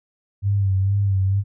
sine tone with vibrato, 98 Hz, G2, in tune, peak -16 dBFS, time 0.42-1.44 s, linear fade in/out 50 ms, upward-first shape sine, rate 2.2 Hz, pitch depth 50 cents each way, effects none

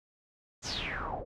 pink noise with low-pass filter sweep, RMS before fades -36 dBFS, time 0.62-1.25 s, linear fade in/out 50 ms, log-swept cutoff 7000 to 480 Hz, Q 7.2, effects none

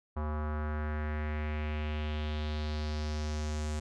square tone with low-pass filter sweep, 75.9 Hz, D#2, 42 cents flat, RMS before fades -34 dBFS, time 0.16-3.8 s, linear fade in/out 10 ms, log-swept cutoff 1100 to 7700 Hz, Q 2.6, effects none

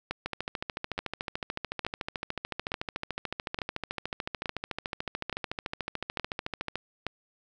two click trains, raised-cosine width 0.3 ms, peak -15 / -16 dBFS, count 9 / 90, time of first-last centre 0.11-7.067 / 0.26-6.756 s, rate 1.15 / 13.7 Hz, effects none

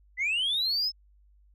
sine linear sweep, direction up, 1956 to 5274 Hz, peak -23 dBFS, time 0.17-0.92 s, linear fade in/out 50 ms, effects tanh soft clip ceiling -23 dBFS + added 50 Hz sine -57 dBFS peak until 1.54 s

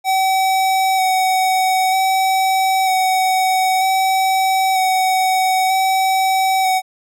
square tone with vibrato, 757 Hz, F#5, 39 cents sharp, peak -14 dBFS, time 0.04-6.82 s, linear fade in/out 50 ms, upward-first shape square, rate 0.53 Hz, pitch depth 13 cents each way, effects none

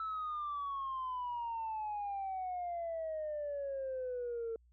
sine exponential sweep, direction down, 1318.5 to 450 Hz, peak -35 dBFS, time 0-4.56 s, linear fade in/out 2 ms, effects tanh soft clip ceiling -33 dBFS + added 60 Hz sine -63 dBFS peak until 4.72 s

